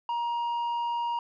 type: tone with tanh clipping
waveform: sine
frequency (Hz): 945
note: A#5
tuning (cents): +23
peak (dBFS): -28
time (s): 0.09-1.19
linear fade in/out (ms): 2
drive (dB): 5
effects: none